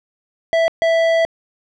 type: tone bursts at uneven times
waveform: square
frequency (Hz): 659.3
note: E5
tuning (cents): 0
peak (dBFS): -13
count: 2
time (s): 0.53-0.68 / 0.82-1.25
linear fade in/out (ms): 0
effects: low-pass 3000 Hz 12 dB/octave